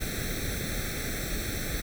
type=noise with comb filter; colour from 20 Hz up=pink; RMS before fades=-32 dBFS; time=0-1.82 s; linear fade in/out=20 ms; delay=0.51 ms; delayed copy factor=+0.95; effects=none